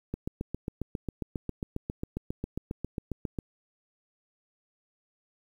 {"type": "click train", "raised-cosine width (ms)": 3, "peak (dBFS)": -19, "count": 25, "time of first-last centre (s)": [0.14, 3.388], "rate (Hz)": 7.39, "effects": ["9-bit"]}